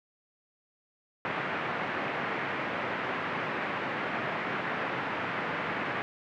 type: band-pass noise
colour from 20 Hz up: white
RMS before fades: -33 dBFS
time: 1.25-6.02 s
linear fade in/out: 0 ms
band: 120 to 2100 Hz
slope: 24 dB/octave
effects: none